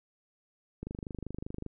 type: click train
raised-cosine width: 3 ms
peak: -25 dBFS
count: 22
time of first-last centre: 0.83-1.663 s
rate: 25.2 Hz
effects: none